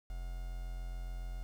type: tone with quantisation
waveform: triangle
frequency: 43.57 Hz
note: F1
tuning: 3 cents flat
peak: -36 dBFS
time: 0.1-1.43 s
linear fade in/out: 0 ms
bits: 9
effects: none